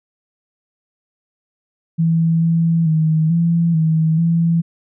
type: tone with pitch steps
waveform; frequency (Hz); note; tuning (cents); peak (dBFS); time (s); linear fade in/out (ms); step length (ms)
sine; 164.4 / 165.7 / 157.9 / 168.3 / 159.6 / 167.1; E3 / E3 / D#3 / E3 / D#3 / E3; -4 / +9 / +26 / +36 / +44 / +24; -12; 1.98-4.62; 20; 440
effects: none